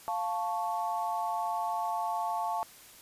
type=chord; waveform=sine; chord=F augmented; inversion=none; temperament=equal; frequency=698.5 / 880 / 1108.7 Hz; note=F5 / A5 / C#6; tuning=0 / 0 / 0 cents; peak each=-34 / -32 / -37 dBFS; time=0.08-2.63 s; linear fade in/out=0 ms; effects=white hiss -53 dBFS RMS until 3.01 s + resampled to 32000 Hz